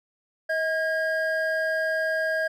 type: tone pair together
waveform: triangle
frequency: 637 / 1627.5 Hz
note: D#5 / G#6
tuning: +41 / -36 cents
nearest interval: octave + major third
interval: 1623 cents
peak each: -24 / -24 dBFS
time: 0.49-2.48 s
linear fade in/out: 10 ms
effects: none